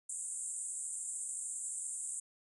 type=band-pass noise; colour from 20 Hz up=white; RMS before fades=-41 dBFS; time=0.09-2.2 s; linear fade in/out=5 ms; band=7300 to 9400 Hz; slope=96 dB/octave; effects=none